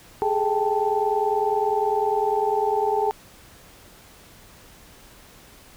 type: tone cluster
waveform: sine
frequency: 409.9 / 429.8 / 789 / 879 Hz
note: G#4 / A4 / G5 / A5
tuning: -23 / -41 / +11 / -2 cents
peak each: -25 dBFS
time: 0.22-3.11 s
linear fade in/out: 0 ms
effects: pink hiss -49 dBFS RMS until 5.76 s